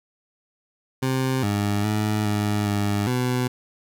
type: tone with pitch steps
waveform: 20% pulse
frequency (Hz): 131.1 / 102.4 / 106.5 / 104.2 / 102.3 / 125.2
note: C3 / G#2 / G#2 / G#2 / G#2 / B2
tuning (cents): +4 / -24 / +44 / +6 / -26 / +24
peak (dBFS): -16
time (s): 1.02-3.48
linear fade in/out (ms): 10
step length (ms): 410
effects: none